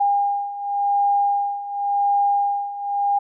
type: beating tone pair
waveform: sine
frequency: 807 / 807.91 Hz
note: G#5 / G#5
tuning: -50 / -48 cents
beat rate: 0.91 Hz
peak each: -23 / -19 dBFS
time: 0-3.19 s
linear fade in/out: 10 ms
effects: none